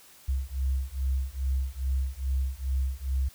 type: beating tone pair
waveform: sine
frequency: 65.1 / 67.5 Hz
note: C2 / C#2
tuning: -8 / -45 cents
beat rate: 2.4 Hz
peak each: -29 dBFS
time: 0.28-3.29 s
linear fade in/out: 10 ms
effects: white hiss -54 dBFS RMS until 3.34 s